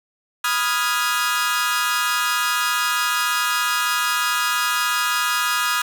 sawtooth chord, F half-diminished seventh, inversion second, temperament equal with one note detuned, 987.8 / 1244.5 / 1404.2 / 1661.2 Hz, Cb6 / Eb6 / F6 / Ab6, 0 / 0 / +9 / 0 cents, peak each -24 / -19 / -21 / -21 dBFS, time 0.44-5.82 s, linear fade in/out 5 ms, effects none

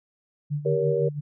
sine tone with tremolo, 146.83 Hz, D3, in tune, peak -23 dBFS, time 0.5-1.21 s, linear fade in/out 20 ms, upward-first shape sine, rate 5.9 Hz, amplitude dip 75%
sine chord, G diminished, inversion none, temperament just, 392 / 470.4 / 564.5 Hz, G4 / Bb4 / Db5, 0 / +16 / +31 cents, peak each -27 / -23 / -29 dBFS, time 0.65-1.09 s, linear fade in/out 10 ms
effects none

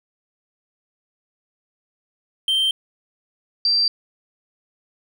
triangle / sine tone pair in turn, 3136 / 4699 Hz, G7 / D8, 0 / 0 cents, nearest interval perfect fifth, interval 700 cents, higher second, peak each -15 dBFS, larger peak neither, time 2.48-2.71 / 3.65-3.88 s, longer neither, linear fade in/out 2 ms, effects none

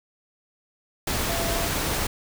sine tone in noise, 676 Hz, E5, 43 cents sharp, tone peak -30 dBFS, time 1.29-1.67 s, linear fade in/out 5 ms, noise pink, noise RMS -26 dBFS, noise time 1.07-2.07 s, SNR -7 dB, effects none

